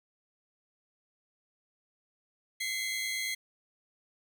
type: tone cluster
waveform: sawtooth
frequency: 2054 / 2163 / 3305 Hz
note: C7 / C#7 / G#7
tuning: -33 / -43 / -9 cents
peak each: -30 / -36 / -37 dBFS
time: 2.6-3.35 s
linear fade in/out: 10 ms
effects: none